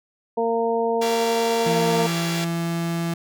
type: harmonic tone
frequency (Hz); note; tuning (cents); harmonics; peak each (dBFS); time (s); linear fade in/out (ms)
230; A#3; -23; 1 / 2 / 3 / 4; -29 / -21 / -26 / -27; 0.37-2.07; 10
type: chord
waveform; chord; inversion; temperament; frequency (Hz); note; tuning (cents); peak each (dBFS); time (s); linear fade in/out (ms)
5% pulse; G diminished seventh; none; just; 392 / 470.4 / 564.5 / 677.4; G4 / Bb4 / Db5 / Fb5; 0 / +16 / +31 / +47; -22 / -24 / -23 / -22; 1.01-2.45; 10
type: tone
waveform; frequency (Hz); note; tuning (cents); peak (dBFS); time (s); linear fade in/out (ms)
35% pulse; 168.2; E3; +35; -21; 1.66-3.14; 5
effects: none